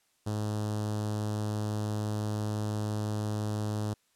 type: tone with notch filter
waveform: sawtooth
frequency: 105.9 Hz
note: G#2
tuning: 34 cents sharp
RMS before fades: -32 dBFS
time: 0.26-3.94 s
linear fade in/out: 10 ms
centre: 2200 Hz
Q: 0.78
effects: white hiss -71 dBFS RMS until 4.15 s + low-pass 11000 Hz 12 dB/octave